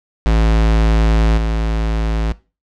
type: tone with level steps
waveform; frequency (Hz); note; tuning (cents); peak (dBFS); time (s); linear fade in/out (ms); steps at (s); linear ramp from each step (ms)
square; 54.8; A1; -6; -11 / -16; 0.26-2.32; 0; 1.37; 10
effects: noise-tail reverb RT60 0.3 s tail -19 dB re dry + low-pass 5000 Hz 12 dB/octave